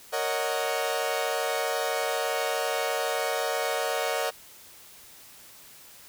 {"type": "chord", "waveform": "sawtooth", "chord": "D# minor seventh", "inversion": "second", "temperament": "equal with one note detuned", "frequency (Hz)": [462.1, 554.4, 622.3, 740], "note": ["A#4", "C#5", "D#5", "F#5"], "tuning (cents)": [-15, 0, 0, 0], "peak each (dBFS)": -28, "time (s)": [0.12, 4.31], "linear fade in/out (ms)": 20, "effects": ["white hiss -50 dBFS RMS until 6.08 s"]}